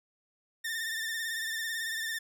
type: tone with vibrato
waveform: sawtooth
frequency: 1801 Hz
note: A6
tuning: 40 cents sharp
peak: -29 dBFS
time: 0.64-2.19 s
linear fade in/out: 10 ms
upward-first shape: sine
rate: 18 Hz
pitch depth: 45 cents each way
effects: none